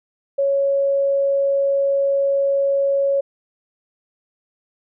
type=tone; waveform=sine; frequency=554.4 Hz; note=C#5; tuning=in tune; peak=-15 dBFS; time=0.38-3.21 s; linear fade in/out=10 ms; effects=none